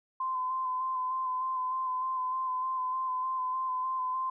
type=tone with vibrato; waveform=sine; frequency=1030 Hz; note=C6; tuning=28 cents flat; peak=-29 dBFS; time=0.2-4.3 s; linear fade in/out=5 ms; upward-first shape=square; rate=3.3 Hz; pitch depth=19 cents each way; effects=none